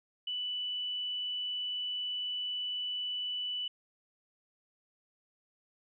sine tone, 2974 Hz, F#7, 8 cents sharp, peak -33 dBFS, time 0.27-3.68 s, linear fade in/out 5 ms, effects none

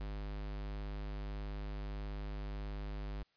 square tone, 50.8 Hz, G#1, 38 cents flat, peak -40 dBFS, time 0-3.23 s, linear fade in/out 5 ms, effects white hiss -75 dBFS RMS until 3.36 s + resampled to 11025 Hz

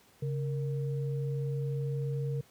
sine tone pair together, 138.59 / 464.7 Hz, C#3 / A#4, 0 / -5 cents, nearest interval octave + major sixth, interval 2095 cents, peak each -30 / -39 dBFS, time 0.22-2.41 s, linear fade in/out 5 ms, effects pink hiss -62 dBFS RMS until 2.5 s + high-pass 80 Hz 12 dB/octave

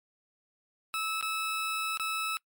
20% pulse tone with dropouts, 1304 Hz, E6, 19 cents flat, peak -25 dBFS, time 0.94-2.37 s, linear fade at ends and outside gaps 0 ms, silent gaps 1.211-1.226 / 1.973-1.997 s, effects noise-tail reverb RT60 0.1 s tail -24 dB re dry + MP3 96 kbps

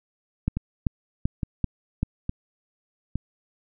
two click trains, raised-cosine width 5 ms, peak -10 / -14 dBFS, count 5 / 4, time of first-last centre 0.48-2.03 / 0.57-3.156 s, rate 2.58 / 1.16 Hz, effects none

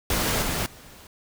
pink noise with level steps, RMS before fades -24 / -27 / -47 dBFS, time 0.1-1.07 s, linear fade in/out 2 ms, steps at 0.42 / 0.66 s, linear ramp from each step 2 ms, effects none

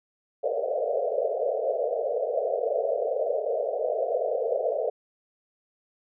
pink band-pass noise, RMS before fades -27 dBFS, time 0.43-4.9 s, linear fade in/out 10 ms, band 440 to 690 Hz, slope 96 dB/octave, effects none

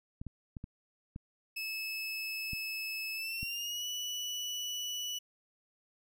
clicks, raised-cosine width 5 ms, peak -29 dBFS, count 7, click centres 0.215 / 0.267 / 0.568 / 0.641 / 1.161 / 2.533 / 3.43 s
30% pulse tone with pitch glide, 2602 to 2955 Hz, E7 to F#7, -23 to -3 cents, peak -33 dBFS, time 1.56-5.19 s, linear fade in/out 10 ms, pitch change +220 cents, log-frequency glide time 3.14-3.86 s
effects none

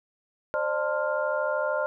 sine tone cluster, 527 / 600 / 894 / 1045 / 1401 Hz, C5 / D5 / A5 / C6 / F6, +12 / +37 / +27 / -2 / +5 cents, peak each -31 / -27 / -35 / -35 / -31 dBFS, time 0.54-1.86 s, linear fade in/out 0 ms, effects none

